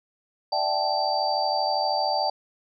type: tone cluster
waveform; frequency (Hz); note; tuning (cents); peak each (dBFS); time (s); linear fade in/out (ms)
sine; 595 / 667 / 773 / 866 / 4650; D5 / E5 / G5 / A5 / D8; +22 / +20 / -24 / -28 / -18; -29 / -32 / -26 / -28 / -29; 0.52-2.3; 5
effects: none

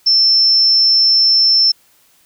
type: tone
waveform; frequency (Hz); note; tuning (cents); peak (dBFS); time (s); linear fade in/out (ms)
sine; 5340; E8; +22; -8; 0.06-1.72; 10
effects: white hiss -53 dBFS RMS until 2.25 s

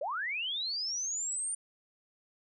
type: linear sweep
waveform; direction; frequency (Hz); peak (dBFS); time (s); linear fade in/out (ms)
sine; up; 508 to 9070; -32; 0.01-1.55; 5
effects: none

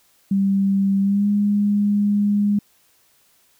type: tone with pitch glide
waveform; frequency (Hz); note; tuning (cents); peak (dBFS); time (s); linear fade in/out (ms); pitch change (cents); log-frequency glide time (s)
sine; 196 to 204.9; G3 to G#3; 0 to -23; -15; 0.31-2.59; 5; +77; 1.01-1.28
effects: white hiss -59 dBFS RMS until 3.59 s

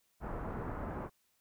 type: low-pass noise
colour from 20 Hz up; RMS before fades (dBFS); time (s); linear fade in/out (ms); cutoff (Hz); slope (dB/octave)
pink; -40; 0.2-1.1; 50; 1400; 24
effects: white hiss -75 dBFS RMS until 1.4 s

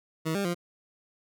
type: tone with pitch steps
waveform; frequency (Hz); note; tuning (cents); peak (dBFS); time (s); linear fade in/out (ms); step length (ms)
20% pulse; 160 / 199.6 / 174.2; D#3 / G3 / F3; +49 / +32 / -4; -22; 0.25-0.547; 20; 99
effects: none

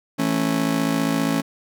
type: chord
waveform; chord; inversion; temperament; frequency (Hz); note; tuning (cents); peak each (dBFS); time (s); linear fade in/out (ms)
40% pulse; A major; second; just; 165 / 220 / 275; E3 / A3 / C#4; +2 / 0 / -14; -25 / -24 / -21; 0.18-1.42; 20
effects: none

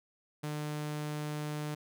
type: tone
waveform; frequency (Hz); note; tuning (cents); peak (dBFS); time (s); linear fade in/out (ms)
sawtooth; 150; D3; +37; -31; 0.43-1.75; 10
effects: none

